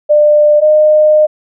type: tone pair in turn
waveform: sine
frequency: 597 / 611 Hz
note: D5 / D#5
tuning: +28 / -32 cents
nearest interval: unison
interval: 40 cents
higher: second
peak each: -4 / -4 dBFS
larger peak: neither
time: 0.09-0.61 / 0.61-1.27 s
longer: second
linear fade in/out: 20 ms
effects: none